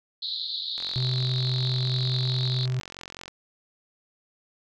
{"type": "band-pass noise", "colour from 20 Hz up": "pink", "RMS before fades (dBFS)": -32, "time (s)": [0.22, 2.66], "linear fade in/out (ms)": 5, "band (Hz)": [3700, 4300], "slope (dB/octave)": 96}
{"type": "click train", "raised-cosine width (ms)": 0.2, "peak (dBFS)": -21, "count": 113, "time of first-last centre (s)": [0.78, 3.28], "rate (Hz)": 44.8}
{"type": "tone", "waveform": "triangle", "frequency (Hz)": 127.8, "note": "C3", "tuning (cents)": -40, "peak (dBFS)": -22, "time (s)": [0.96, 2.8], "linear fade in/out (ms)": 0}
{"effects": []}